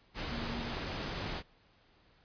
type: tone in noise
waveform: sine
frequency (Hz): 234.5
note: A#3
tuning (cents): +11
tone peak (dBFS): -40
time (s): 0.28-0.74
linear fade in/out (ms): 50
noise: pink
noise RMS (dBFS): -38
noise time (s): 0.14-1.43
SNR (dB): -5
effects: pink hiss -66 dBFS RMS until 2.24 s + resampled to 11025 Hz